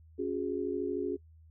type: chord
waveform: sine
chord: C# suspended fourth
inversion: none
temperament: equal with one note detuned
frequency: 277.2 / 362.2 / 415.3 Hz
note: C#4 / F#4 / G#4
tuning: 0 / -37 / 0 cents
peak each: -36 / -34 / -35 dBFS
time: 0.18-1.17 s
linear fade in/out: 20 ms
effects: noise-tail reverb RT60 0.1 s tail -23 dB re dry + added 80 Hz sine -54 dBFS peak until 1.5 s